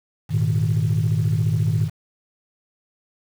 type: chord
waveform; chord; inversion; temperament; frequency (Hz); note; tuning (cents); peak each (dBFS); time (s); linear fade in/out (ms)
sine; Ab suspended second; none; equal with one note detuned; 103.83 / 118.17 / 155.56; Ab2 / Bb2 / Eb3; 0 / +24 / 0; -20 / -21 / -20; 0.29-1.9; 50
effects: tanh soft clip ceiling -12 dBFS + 7-bit